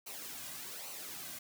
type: noise with flanger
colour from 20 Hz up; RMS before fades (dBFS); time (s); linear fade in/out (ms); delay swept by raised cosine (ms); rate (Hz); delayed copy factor
white; -45; 0.06-1.39; 10; 0.58 to 2.28; 1.2; -0.6
effects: none